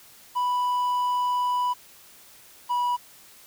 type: tone pair in turn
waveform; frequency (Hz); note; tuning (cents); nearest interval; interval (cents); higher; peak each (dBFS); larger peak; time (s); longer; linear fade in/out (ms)
triangle; 987.8 / 976.5; B5 / B5; 0 / -20; unison; 20; first; -20; neither; 0.35-1.74 / 2.69-2.97; first; 20
effects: white hiss -51 dBFS RMS until 3.46 s